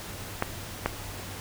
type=clicks; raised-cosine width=0.5 ms; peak=-9 dBFS; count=2; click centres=0.424 / 0.86 s; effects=added 97 Hz sine -43 dBFS peak until 1.4 s + pink hiss -40 dBFS RMS until 1.4 s